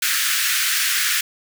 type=high-pass noise; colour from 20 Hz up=pink; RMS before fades=-20 dBFS; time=0.02-1.21 s; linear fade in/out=5 ms; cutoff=1400 Hz; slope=48 dB/octave; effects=none